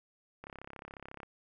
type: click train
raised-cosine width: 0.5 ms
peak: -30 dBFS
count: 28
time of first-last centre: 0.44-1.232 s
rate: 34.1 Hz
effects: none